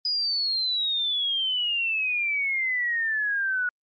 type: exponential sweep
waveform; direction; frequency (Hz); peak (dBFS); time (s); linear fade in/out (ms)
sine; down; 4978 to 1455; -23; 0.05-3.69; 2
effects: Opus 32 kbps